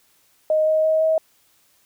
sine tone with pitch steps, 622.3 / 627.4 / 632.4 / 637.6 Hz, D#5 / D#5 / D#5 / D#5, 0 / +14 / +28 / +42 cents, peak -15 dBFS, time 0.5-1.18 s, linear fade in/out 2 ms, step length 170 ms, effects white hiss -60 dBFS RMS until 1.85 s

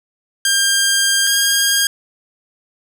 10% pulse tone pair in turn, 1600 / 1617.7 Hz, G6 / G#6, +35 / -46 cents, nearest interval unison, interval 19 cents, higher second, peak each -4 dBFS, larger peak neither, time 0.45-1.27 / 1.27-1.87 s, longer first, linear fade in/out 2 ms, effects none

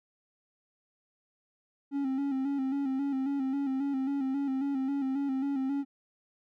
triangle tone with vibrato, 272.4 Hz, C#4, 30 cents flat, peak -26 dBFS, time 1.91-5.85 s, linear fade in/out 50 ms, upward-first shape square, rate 3.7 Hz, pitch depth 50 cents each way, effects none

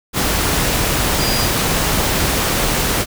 sine tone in noise, 4851 Hz, D#8, 45 cents flat, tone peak -22 dBFS, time 1.17-1.49 s, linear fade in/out 50 ms, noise pink, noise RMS -17 dBFS, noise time 0.13-3.06 s, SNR -8 dB, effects none

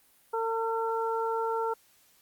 harmonic tone, 452.7 Hz, A4, 49 cents sharp, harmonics 1 / 2 / 3, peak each -30 / -31 / -35 dBFS, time 0.33-1.74 s, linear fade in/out 10 ms, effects white hiss -63 dBFS RMS until 2.21 s + Opus 32 kbps

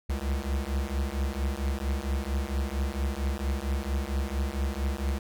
square beating tone pair, 66.3 / 70.7 Hz, C2 / C#2, +23 / +35 cents, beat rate 4.4 Hz, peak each -31 dBFS, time 0.09-5.19 s, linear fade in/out 10 ms, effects none

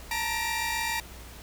sawtooth tone cluster, 887 / 934 / 1904 / 2363 Hz, A5 / A#5 / A#6 / D7, +14 / +3 / +36 / +10 cents, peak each -30 dBFS, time 0.11-1 s, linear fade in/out 2 ms, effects added 60 Hz sine -45 dBFS peak until 1.42 s + pink hiss -47 dBFS RMS until 1.42 s

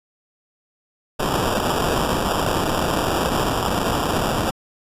violet noise with sample-and-hold, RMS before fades -21 dBFS, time 1.19-4.51 s, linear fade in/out 10 ms, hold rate 2100 Hz, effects resampled to 32000 Hz

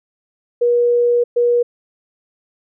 sine tone bursts at uneven times, 480.3 Hz, B4, 48 cents flat, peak -11 dBFS, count 2, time 0.61-1.24 / 1.36-1.63 s, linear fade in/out 10 ms, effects none

